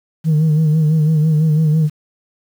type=tone with vibrato; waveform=sine; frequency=155.56 Hz; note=D#3; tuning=in tune; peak=-8 dBFS; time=0.24-1.9 s; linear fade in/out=50 ms; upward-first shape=sine; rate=6 Hz; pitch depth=57 cents each way; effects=tanh soft clip ceiling -9 dBFS + 7-bit